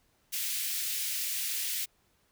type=high-pass noise; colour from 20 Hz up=white; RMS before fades=-33 dBFS; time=0.32-1.86 s; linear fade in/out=20 ms; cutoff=2000 Hz; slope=24 dB/octave; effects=pink hiss -70 dBFS RMS until 2.31 s